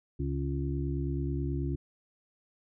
harmonic tone, 69.3 Hz, C#2, in tune, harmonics 1 / 2 / 4 / 5, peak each -33 / -33 / -37 / -38 dBFS, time 0.19-1.76 s, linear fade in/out 10 ms, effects none

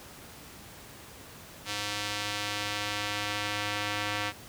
square tone with band-pass filter sweep, 103.6 Hz, G#2, 4 cents flat, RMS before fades -33 dBFS, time 1.65-4.33 s, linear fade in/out 50 ms, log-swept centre 4100 to 2400 Hz, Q 0.84, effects pink hiss -48 dBFS RMS until 4.48 s + high-pass 60 Hz 12 dB/octave

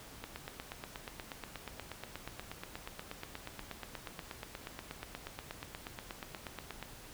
click train, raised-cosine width 0.3 ms, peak -25 dBFS, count 56, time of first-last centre 0.24-6.827 s, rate 8.35 Hz, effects pink hiss -52 dBFS RMS until 7.13 s

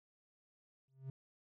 triangle tone with exponential growth, 133.4 Hz, C3, 34 cents sharp, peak -37 dBFS, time 0.88-1.1 s, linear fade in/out 2 ms, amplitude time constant 46 ms, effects none

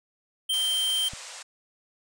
square tone, 3136 Hz, G7, in tune, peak -24 dBFS, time 0.49-1.09 s, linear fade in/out 10 ms
white band-pass noise, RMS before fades -42 dBFS, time 0.53-1.43 s, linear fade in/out 10 ms, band 510 to 8700 Hz, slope 48 dB/octave
click, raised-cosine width 5 ms, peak -29 dBFS, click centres 1.135 s
effects none

